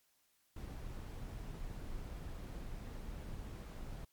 brown noise, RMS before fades -45 dBFS, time 0.56-4.05 s, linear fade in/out 5 ms, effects white hiss -75 dBFS RMS until 4.12 s + MP3 96 kbps

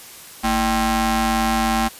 sawtooth ring-modulated tone, 277.2 Hz, C#4, in tune, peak -10 dBFS, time 0.43-1.89 s, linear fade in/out 20 ms, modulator 503 Hz, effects white hiss -40 dBFS RMS until 1.99 s + resampled to 32000 Hz

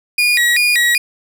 35% pulse tone with vibrato, 2160 Hz, C#7, 45 cents flat, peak -9 dBFS, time 0.18-0.98 s, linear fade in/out 5 ms, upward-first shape square, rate 2.6 Hz, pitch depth 210 cents each way, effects none

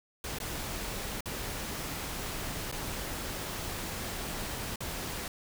pink noise with dropouts, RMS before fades -37 dBFS, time 0.24-5.28 s, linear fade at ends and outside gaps 2 ms, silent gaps 0.386-0.401 / 1.207-1.257 / 2.715-2.724 / 4.759-4.805 s, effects none

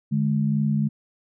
sine tone pair together, 147.56 / 210.6 Hz, D3 / G#3, +9 / +24 cents, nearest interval tritone, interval 615 cents, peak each -22 dBFS, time 0.11-0.89 s, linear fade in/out 20 ms, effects none

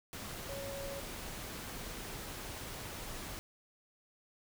sine tone in noise, 554.4 Hz, C#5, in tune, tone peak -42 dBFS, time 0.49-1 s, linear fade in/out 0 ms, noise pink, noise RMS -44 dBFS, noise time 0.13-3.39 s, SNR -1 dB, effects none

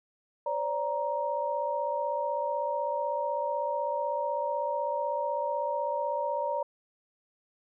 sine tone cluster, 524 / 580 / 938 Hz, C5 / D5 / A#5, +2 / -22 / +11 cents, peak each -36 / -31 / -31 dBFS, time 0.46-6.63 s, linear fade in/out 5 ms, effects none

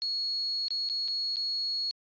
sine tone with dropouts, 4334 Hz, C#8, 40 cents flat, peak -28 dBFS, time 0.02-1.91 s, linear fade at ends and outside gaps 0 ms, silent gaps 0.682-0.706 / 0.889-0.898 / 1.078-1.083 / 1.359-1.368 s, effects resampled to 11025 Hz

